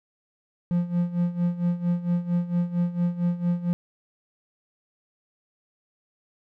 triangle tone with tremolo, 174.61 Hz, F3, in tune, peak -17 dBFS, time 0.71-3.73 s, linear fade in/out 0 ms, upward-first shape sine, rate 4.4 Hz, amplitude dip 80%, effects none

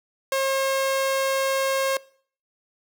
sawtooth tone, 538 Hz, C5, 48 cents sharp, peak -17 dBFS, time 0.32-1.97 s, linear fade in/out 2 ms, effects noise-tail reverb RT60 0.5 s tail -22 dB re dry

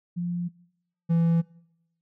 sine / triangle tone pair in turn, 174.61 / 167 Hz, F3 / E3, 0 / +23 cents, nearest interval minor second, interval 77 cents, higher first, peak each -26 / -17 dBFS, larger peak second, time 0.16-0.49 / 1.09-1.42 s, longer neither, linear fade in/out 20 ms, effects noise-tail reverb RT60 0.8 s tail -23 dB re dry

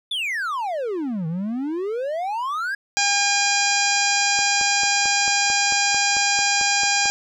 triangle exponential two-way sweep, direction down then up, 3591 to 155.56 to 1677 Hz, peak -21 dBFS, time 0.11-2.75 s, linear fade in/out 5 ms, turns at 1.27 s
harmonic tone, 808 Hz, G#5, 48 cents flat, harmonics 1 / 2 / 3 / 4 / 5 / 6 / 7 / 8 / 9, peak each -24 / -25 / -24 / -30 / -30 / -25 / -27 / -30 / -26 dBFS, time 2.97-7.1 s, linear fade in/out 0 ms
click train, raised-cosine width 1 ms, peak -20 dBFS, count 13, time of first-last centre 4.39-7.057 s, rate 4.5 Hz
effects none

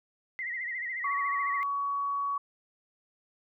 sine tone with vibrato, 1986 Hz, B6, 9 cents sharp, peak -32 dBFS, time 0.39-1.63 s, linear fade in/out 0 ms, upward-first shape sine, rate 14 Hz, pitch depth 100 cents each way
sine tone, 1125 Hz, C#6, 25 cents sharp, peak -28 dBFS, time 1.04-2.38 s, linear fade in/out 5 ms
effects none

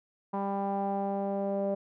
sawtooth tone with low-pass filter sweep, 198 Hz, G3, 18 cents sharp, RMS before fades -31 dBFS, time 0.33-1.75 s, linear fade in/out 10 ms, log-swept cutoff 920 to 610 Hz, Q 5.4, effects none

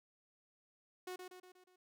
sawtooth tone with echo, 365.8 Hz, F#4, 20 cents flat, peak -39 dBFS, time 1.07-1.16 s, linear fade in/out 5 ms, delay 120 ms, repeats 5, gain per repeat -5 dB, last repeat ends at 1.76 s, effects none

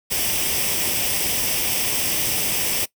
white noise with comb filter, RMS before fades -22 dBFS, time 0.1-2.86 s, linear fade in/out 20 ms, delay 0.36 ms, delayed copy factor +0.6, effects noise-tail reverb RT60 0.1 s tail -20 dB re dry

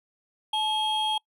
triangle tone pair together, 862 / 3254 Hz, A5 / G#7, -36 / -36 cents, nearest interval octave + major seventh, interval 2300 cents, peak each -25 dBFS, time 0.53-1.18 s, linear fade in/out 5 ms, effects noise-tail reverb RT60 0.1 s tail -26 dB re dry

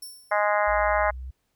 5% pulse tone with exponential decay, 5430 Hz, F8, 50 cents flat, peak -29 dBFS, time 0.02-0.53 s, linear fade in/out 5 ms, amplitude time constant 110 ms
harmonic tone, 207.7 Hz, G#3, in tune, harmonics 3 / 4 / 5 / 6 / 7 / 8 / 9 / 10, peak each -24 / -26 / -28 / -30 / -31 / -32 / -33 / -34 dBFS, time 0.31-1.11 s, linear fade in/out 10 ms
sine exponential sweep, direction up, 56.2 to 65.41 Hz, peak -33 dBFS, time 0.67-1.31 s, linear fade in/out 10 ms
effects pink hiss -74 dBFS RMS until 1.55 s

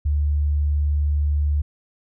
sine tone, 73.42 Hz, D2, in tune, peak -17 dBFS, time 0.05-1.62 s, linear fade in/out 10 ms, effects none

